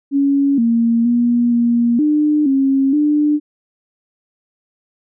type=tone with pitch steps; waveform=sine; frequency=279.2 / 231.6 / 239.2 / 236.5 / 300.4 / 270.7 / 297.6 Hz; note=C#4 / A#3 / A#3 / A#3 / D4 / C#4 / D4; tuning=+13 / -11 / +45 / +25 / +39 / -41 / +23 cents; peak=-11 dBFS; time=0.11-3.4 s; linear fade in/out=50 ms; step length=470 ms; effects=none